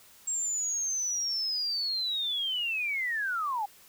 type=linear sweep; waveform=sine; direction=down; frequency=7550 to 784 Hz; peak=-28 dBFS; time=0.27-3.66 s; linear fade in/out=10 ms; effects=white hiss -56 dBFS RMS until 3.88 s